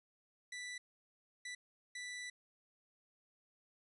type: tone bursts at uneven times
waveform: sawtooth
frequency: 1975.5 Hz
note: B6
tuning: in tune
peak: -40 dBFS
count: 3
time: 0.52-0.78 / 1.45-1.55 / 1.95-2.3 s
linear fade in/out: 5 ms
effects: resampled to 24000 Hz + 13-bit